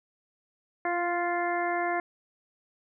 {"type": "harmonic tone with a mistuned harmonic", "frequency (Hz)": 349.2, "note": "F4", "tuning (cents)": 0, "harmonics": [1, 2, 3, 4, 5, 6], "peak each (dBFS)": [-32, -29, -35, -38, -35, -37], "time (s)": [0.85, 2], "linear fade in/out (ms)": 2, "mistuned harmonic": 1, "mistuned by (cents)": -17, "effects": []}